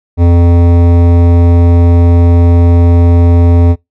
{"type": "tone with hard clipping", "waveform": "sine", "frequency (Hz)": 86, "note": "F2", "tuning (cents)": -26, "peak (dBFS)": -5, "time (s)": [0.17, 3.76], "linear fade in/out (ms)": 50, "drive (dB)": 15, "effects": ["noise-tail reverb RT60 0.2 s tail -26 dB re dry"]}